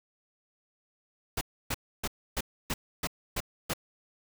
pink noise bursts, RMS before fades -31 dBFS, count 8, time 1.37-3.736 s, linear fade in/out 5 ms, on 42 ms, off 290 ms, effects none

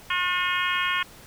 harmonic tone, 359.8 Hz, F#4, 48 cents flat, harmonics 3 / 4 / 5 / 6 / 7 / 8 / 9, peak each -28 / -29 / -30 / -31 / -31 / -32 / -33 dBFS, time 0.1-1.03 s, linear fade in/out 5 ms, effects pink hiss -48 dBFS RMS until 1.26 s

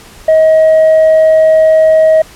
sine tone with tanh clipping, 634 Hz, D#5, 32 cents sharp, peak -4 dBFS, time 0.28-2.22 s, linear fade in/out 5 ms, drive 1 dB, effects pink hiss -36 dBFS RMS until 2.35 s + low-pass 12000 Hz 12 dB/octave

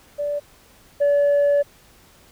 sine tone pair in turn, 582 / 573.7 Hz, D5 / D5, -16 / -41 cents, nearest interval unison, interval 25 cents, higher first, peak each -21 / -12 dBFS, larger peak second, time 0.18-0.4 / 1-1.63 s, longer second, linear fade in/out 20 ms, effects tanh soft clip ceiling -13 dBFS + pink hiss -52 dBFS RMS until 2.31 s

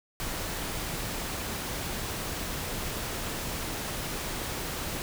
pink noise, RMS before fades -34 dBFS, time 0.2-5.02 s, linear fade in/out 0 ms, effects none

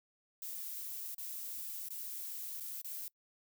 violet noise with dropouts, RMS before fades -43 dBFS, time 0.42-3.08 s, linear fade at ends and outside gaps 2 ms, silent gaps 1.146-1.181 / 1.887-1.904 / 2.6-2.605 / 2.816-2.845 s, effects noise-tail reverb RT60 0.1 s tail -24 dB re dry

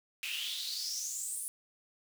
pink noise with high-pass filter sweep, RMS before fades -38 dBFS, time 0.23-1.48 s, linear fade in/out 0 ms, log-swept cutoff 2500 to 10000 Hz, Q 7.2, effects none

